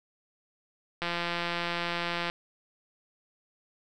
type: click train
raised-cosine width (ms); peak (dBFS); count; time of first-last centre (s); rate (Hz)
0.3; -15; 221; 1.02-2.299; 172
effects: none